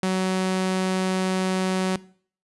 sawtooth tone, 187.1 Hz, F#3, 20 cents sharp, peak -17 dBFS, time 0.03-1.96 s, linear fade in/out 2 ms, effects noise-tail reverb RT60 0.5 s tail -20 dB re dry + resampled to 24000 Hz

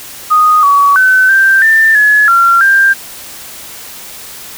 sine tone with pitch steps, 1240 / 1132 / 1520 / 1570 / 1786 / 1699 / 1373 / 1587 Hz, D#6 / C#6 / F#6 / G6 / A6 / G#6 / F6 / G6, -6 / +36 / +46 / +2 / +25 / +39 / -30 / +21 cents, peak -4 dBFS, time 0.3-2.94 s, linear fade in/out 20 ms, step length 330 ms, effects white hiss -29 dBFS RMS until 4.57 s

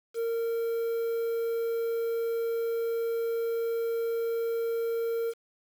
triangle tone with quantisation, 460.7 Hz, A#4, 20 cents flat, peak -25 dBFS, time 0.14-5.34 s, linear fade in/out 50 ms, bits 8, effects none

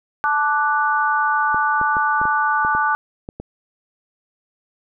sine chord, D major, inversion second, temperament equal with one note detuned, 872.9 / 1174.7 / 1480 Hz, A5 / D6 / F#6, -14 / 0 / 0 cents, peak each -20 / -20 / -20 dBFS, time 0.24-2.95 s, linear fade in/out 0 ms
clicks, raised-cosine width 2 ms, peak -17 dBFS, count 9, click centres 1.545 / 1.814 / 1.968 / 2.215 / 2.254 / 2.649 / 2.75 / 3.289 / 3.4 s
effects none

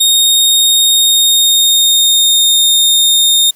sawtooth tone with pitch glide, 3709 to 3675 Hz, A#7 to A#7, -9 to -25 cents, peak -4 dBFS, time 0-3.51 s, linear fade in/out 10 ms, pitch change -16 cents, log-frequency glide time 0.88-2.61 s, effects white hiss -48 dBFS RMS until 3.55 s

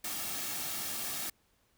white noise with comb filter, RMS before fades -37 dBFS, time 0.04-1.3 s, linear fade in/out 5 ms, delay 2 ms, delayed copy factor -0.5, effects pink hiss -71 dBFS RMS until 1.77 s

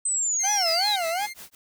sine linear sweep, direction down, 8240 to 3729 Hz, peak -22 dBFS, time 0.05-0.96 s, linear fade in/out 5 ms
sawtooth tone with pitch glide, 2093 to 2109 Hz, C7 to C7, 0 to +13 cents, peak -31 dBFS, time 0.39-1.34 s, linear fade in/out 20 ms, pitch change +13 cents, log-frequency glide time 1.02-1.19 s
40% pulse tone with vibrato, 740 Hz, F#5, in tune, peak -24 dBFS, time 0.43-1.27 s, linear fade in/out 20 ms, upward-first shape sine, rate 2.7 Hz, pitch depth 220 cents each way
white noise with tremolo, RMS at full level -41 dBFS, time 0.66-1.55 s, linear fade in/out 2 ms, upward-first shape sine, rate 5.6 Hz, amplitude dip 100%
effects none

